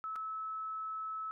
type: tone with dropouts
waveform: sine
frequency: 1300 Hz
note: E6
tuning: 24 cents flat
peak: -37 dBFS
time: 0.04-1.31 s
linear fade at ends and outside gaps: 0 ms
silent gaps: 0.157-0.161 s
effects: none